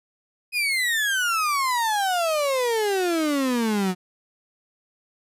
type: exponential sweep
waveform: 35% pulse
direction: down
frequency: 2523 to 178.7 Hz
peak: -19 dBFS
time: 0.52-3.95 s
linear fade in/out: 50 ms
effects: resampled to 32000 Hz